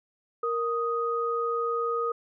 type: tone pair together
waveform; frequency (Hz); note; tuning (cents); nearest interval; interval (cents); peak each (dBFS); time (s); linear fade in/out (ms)
sine; 466.2 / 1247; A#4 / D#6; 0 / +3; octave + perfect fourth; 1703; -28; 0.43-2.12; 5
effects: none